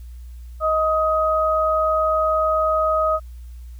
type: tone pair together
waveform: sine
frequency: 629 / 1258 Hz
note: D#5 / D#6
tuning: +19 / +19 cents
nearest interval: octave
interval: 1200 cents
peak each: -19 dBFS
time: 0.6-3.2 s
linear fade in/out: 50 ms
effects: added 60 Hz sine -34 dBFS peak until 3.79 s + white hiss -59 dBFS RMS until 3.79 s